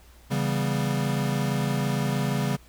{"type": "chord", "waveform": "square", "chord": "C# half-diminished seventh", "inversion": "none", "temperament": "equal with one note detuned", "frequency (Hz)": [138.59, 164.81, 196, 245.2], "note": ["C#3", "E3", "G3", "B3"], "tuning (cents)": [0, 0, 0, -12], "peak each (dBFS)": [-27, -33, -30, -33], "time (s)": [0.3, 2.57], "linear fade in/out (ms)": 20, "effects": ["added 60 Hz sine -51 dBFS peak until 2.68 s", "pink hiss -56 dBFS RMS until 2.68 s"]}